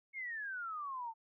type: exponential sweep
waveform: sine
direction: down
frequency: 2200 to 880 Hz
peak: -39 dBFS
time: 0.13-1.14 s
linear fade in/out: 50 ms
effects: none